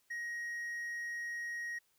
triangle tone, 1885 Hz, A#6, 19 cents sharp, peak -36 dBFS, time 0.1-1.79 s, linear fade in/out 10 ms, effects white hiss -74 dBFS RMS until 1.98 s

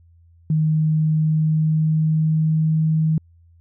sine tone with pitch glide, 156 to 157.9 Hz, D#3 to D#3, +5 to +26 cents, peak -15 dBFS, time 0.5-3.18 s, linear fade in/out 2 ms, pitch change +21 cents, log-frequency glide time 1.18-2.84 s, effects added 84 Hz sine -49 dBFS peak until 3.6 s

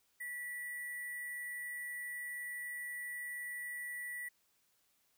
sine tone with sample-and-hold, 1952 Hz, B6, 21 cents flat, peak -40 dBFS, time 0.2-4.29 s, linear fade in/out 10 ms, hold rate 11025 Hz, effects white hiss -75 dBFS RMS until 5.17 s

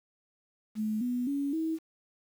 sine tone with pitch steps, 215.6 / 246.2 / 281.2 / 321.2 Hz, A3 / B3 / C#4 / E4, -35 / -5 / +25 / -45 cents, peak -28 dBFS, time 0.75-1.79 s, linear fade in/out 50 ms, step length 260 ms, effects 9-bit

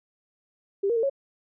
sine tone with pitch steps, 396.2 / 469.8 / 453 / 551 Hz, G4 / A#4 / A#4 / C#5, +18 / +13 / -50 / -11 cents, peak -21 dBFS, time 0.83-1.098 s, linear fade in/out 10 ms, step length 67 ms, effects none

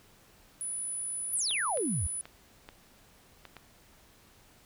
sine tone, 9956 Hz, D#9, in tune, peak -33 dBFS, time 0.61-2.21 s, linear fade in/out 0 ms
sine exponential sweep, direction down, 12000 to 68.3 Hz, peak -29 dBFS, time 1.33-2.07 s, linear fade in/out 5 ms
clicks, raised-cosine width 0.3 ms, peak -29 dBFS, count 6, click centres 1.51 / 1.773 / 2.255 / 2.689 / 3.453 / 3.567 s
effects pink hiss -60 dBFS RMS until 4.65 s

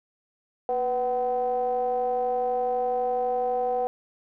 triangle ring-modulated tone, 130 Hz, C3, 11 cents flat, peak -18 dBFS, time 0.69-3.87 s, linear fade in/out 0 ms, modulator 624 Hz, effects none

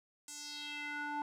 square tone with band-pass filter sweep, 293.7 Hz, D4, in tune, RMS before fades -42 dBFS, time 0.28-1.22 s, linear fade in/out 2 ms, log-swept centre 8000 to 900 Hz, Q 2.8, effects none

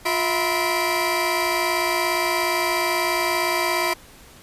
30% pulse tone cluster, 353.8 / 650 / 968 / 1025 / 2335 Hz, F4 / E5 / B5 / C6 / D7, +23 / -24 / -35 / -36 / -11 cents, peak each -24 dBFS, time 0.05-3.94 s, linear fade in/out 10 ms, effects pink hiss -47 dBFS RMS until 4.42 s + resampled to 32000 Hz

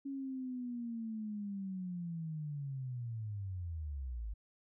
sine linear sweep, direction down, 277.8 to 50.2 Hz, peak -38 dBFS, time 0.05-4.34 s, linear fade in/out 10 ms, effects none

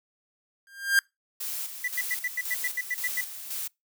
45% pulse tone with exponential growth, 1600 Hz, G6, 35 cents sharp, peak -15 dBFS, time 0.67-0.99 s, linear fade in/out 1 ms, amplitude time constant 68 ms
blue noise with tremolo, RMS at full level -33 dBFS, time 1.4-3.68 s, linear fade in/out 10 ms, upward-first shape square, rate 1.9 Hz, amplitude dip 55%
triangle tone bursts, 1975.5 Hz, B6, in tune, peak -24 dBFS, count 11, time 1.84-3.209 s, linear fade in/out 5 ms, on 39 ms, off 94 ms
effects noise-tail reverb RT60 0.2 s tail -26 dB re dry

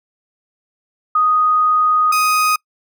sine / 35% pulse tone pair in turn, 1244.5 / 1249.2 Hz, D#6 / D#6, 0 / +7 cents, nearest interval unison, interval 7 cents, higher second, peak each -11 / -11 dBFS, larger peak neither, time 1.15-2.12 / 2.12-2.56 s, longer first, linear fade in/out 5 ms, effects noise-tail reverb RT60 0.1 s tail -26 dB re dry

